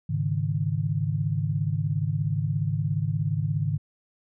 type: chord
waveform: sine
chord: Ab suspended fourth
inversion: none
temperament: equal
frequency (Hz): 103.83 / 138.59 / 155.56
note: Ab2 / Db3 / Eb3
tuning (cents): 0 / 0 / 0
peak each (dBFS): -28 / -28 / -27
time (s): 0.09-3.78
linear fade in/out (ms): 10
effects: none